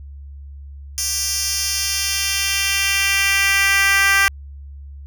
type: tone with high-pass filter sweep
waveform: 10% pulse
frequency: 393.4 Hz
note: G4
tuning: 6 cents sharp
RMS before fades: -18 dBFS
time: 0.98-4.28 s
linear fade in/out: 0 ms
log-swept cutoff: 6000 to 1600 Hz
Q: 1.6
effects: added 70 Hz sine -33 dBFS peak until 5.06 s